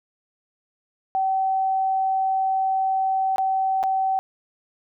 sine tone with dropouts, 766 Hz, G5, 40 cents flat, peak -19 dBFS, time 1.15-4.19 s, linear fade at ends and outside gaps 0 ms, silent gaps 3.36-3.382 / 3.83-3.837 s, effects none

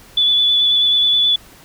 sine tone with vibrato, 3455 Hz, A7, 32 cents flat, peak -11 dBFS, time 0.17-1.36 s, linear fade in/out 5 ms, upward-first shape sine, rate 9.3 Hz, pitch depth 16 cents each way, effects pink hiss -44 dBFS RMS until 1.64 s

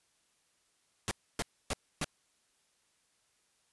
pink noise bursts, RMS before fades -33 dBFS, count 4, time 1.08-2.044 s, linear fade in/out 0 ms, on 31 ms, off 280 ms, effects white hiss -73 dBFS RMS until 3.72 s + resampled to 24000 Hz

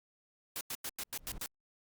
white noise bursts, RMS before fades -39 dBFS, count 7, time 0.56-1.46 s, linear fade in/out 0 ms, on 48 ms, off 94 ms
brown noise with exponential growth, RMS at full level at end -40 dBFS, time 1.04-1.38 s, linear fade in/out 2 ms, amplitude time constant 73 ms
effects Opus 48 kbps

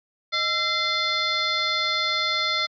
sine tone with frequency modulation, 2794 Hz, F7, in tune, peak -21 dBFS, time 0.32-2.67 s, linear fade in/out 20 ms, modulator 723 Hz, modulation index 2.4, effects high-pass 200 Hz 12 dB/octave

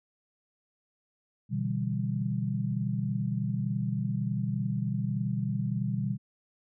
sine chord, E minor seventh, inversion second, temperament equal, 123.47 / 146.83 / 164.81 / 196 Hz, B2 / D3 / E3 / G3, 0 / 0 / 0 / 0 cents, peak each -31 / -35 / -36 / -32 dBFS, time 1.49-6.18 s, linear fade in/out 50 ms, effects none

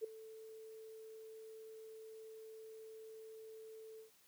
sine tone with ADSR envelope, 441.5 Hz, A4, 6 cents sharp, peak -35 dBFS, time 0.01-4.11 s, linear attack 33 ms, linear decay 6 ms, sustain -16 dB, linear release 120 ms, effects white hiss -69 dBFS RMS until 4.27 s + high-pass 80 Hz 12 dB/octave

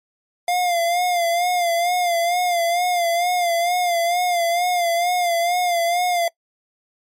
square tone with vibrato, 699 Hz, F5, 1 cent sharp, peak -18 dBFS, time 0.48-6.28 s, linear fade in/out 2 ms, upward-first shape sine, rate 2.2 Hz, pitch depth 59 cents each way, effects noise-tail reverb RT60 0.1 s tail -23 dB re dry + MP3 64 kbps

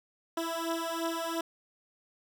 15% pulse beating tone pair, 329.6 / 332.5 Hz, E4 / E4, 0 / +15 cents, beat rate 2.9 Hz, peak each -28 dBFS, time 0.37-1.41 s, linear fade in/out 5 ms, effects none

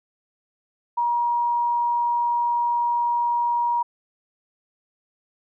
sine tone, 952 Hz, A#5, 36 cents sharp, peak -19 dBFS, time 0.97-3.83 s, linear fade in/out 10 ms, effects none

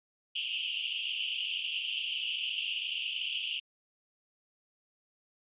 pink band-pass noise, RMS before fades -35 dBFS, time 0.35-3.6 s, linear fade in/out 10 ms, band 2700 to 3200 Hz, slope 96 dB/octave, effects resampled to 8000 Hz

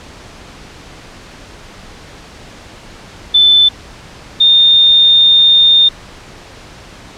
sine tone pair in turn, 3520 / 3638 Hz, A7 / A#7, 0 / -43 cents, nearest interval minor second, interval 57 cents, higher second, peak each -4 dBFS, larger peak neither, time 3.34-3.69 / 4.4-5.89 s, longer second, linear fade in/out 10 ms, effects pink hiss -35 dBFS RMS until 7.17 s + low-pass 6000 Hz 12 dB/octave

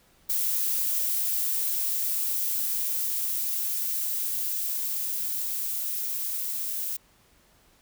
violet noise with level ramp, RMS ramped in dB -26 to -31 dBFS, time 0.29-6.97 s, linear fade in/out 10 ms, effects pink hiss -61 dBFS RMS until 7.81 s

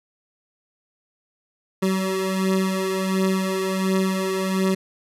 25% pulse beating tone pair, 189.4 / 190.8 Hz, F#3 / G3, +41 / -47 cents, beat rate 1.4 Hz, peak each -18 / -22 dBFS, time 1.82-4.75 s, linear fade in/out 10 ms, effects resampled to 32000 Hz

